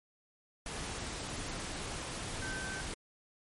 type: tone in noise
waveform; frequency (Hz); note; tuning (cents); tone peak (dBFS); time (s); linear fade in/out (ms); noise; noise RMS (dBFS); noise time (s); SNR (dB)
sine; 1543; G6; -28; -40; 2.42-2.81; 2; pink; -40; 0.66-2.94; -3
effects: MP3 48 kbps